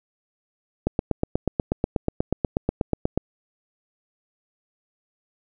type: click train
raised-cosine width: 2 ms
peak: -7 dBFS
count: 20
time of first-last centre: 0.87-3.176 s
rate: 8.24 Hz
effects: none